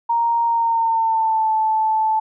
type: tone with pitch glide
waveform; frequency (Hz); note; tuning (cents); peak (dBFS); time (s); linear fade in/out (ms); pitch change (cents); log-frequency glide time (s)
sine; 932.3 to 874.9; A#5 to A5; 0 to -10; -15; 0.09-2.2; 10; -110; 0.45-1.52
effects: none